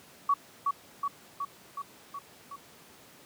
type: tone with echo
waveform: sine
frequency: 1129 Hz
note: C#6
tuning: 31 cents sharp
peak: -21 dBFS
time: 0.29-0.34 s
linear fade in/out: 5 ms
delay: 370 ms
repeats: 6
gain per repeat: -3 dB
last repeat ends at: 2.56 s
effects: pink hiss -54 dBFS RMS until 3.25 s + high-pass 150 Hz 12 dB/octave